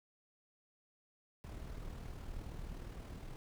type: noise with amplitude modulation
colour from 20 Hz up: brown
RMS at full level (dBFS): -44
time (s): 1.44-3.36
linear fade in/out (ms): 0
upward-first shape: sine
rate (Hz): 39.2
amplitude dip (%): 45
effects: none